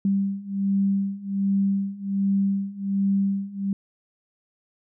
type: beating tone pair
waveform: sine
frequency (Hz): 196.1 / 197.4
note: G3 / G3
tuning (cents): +1 / +12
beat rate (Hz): 1.3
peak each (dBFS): -25 / -23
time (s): 0.05-3.73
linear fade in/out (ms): 2
effects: none